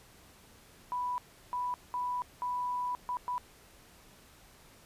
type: tone bursts at uneven times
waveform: sine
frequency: 987.8 Hz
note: B5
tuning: in tune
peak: -31 dBFS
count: 6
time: 0.92-1.18 / 1.53-1.74 / 1.94-2.22 / 2.42-2.95 / 3.09-3.17 / 3.28-3.38 s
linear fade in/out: 0 ms
effects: pink hiss -58 dBFS RMS until 4.85 s + resampled to 32000 Hz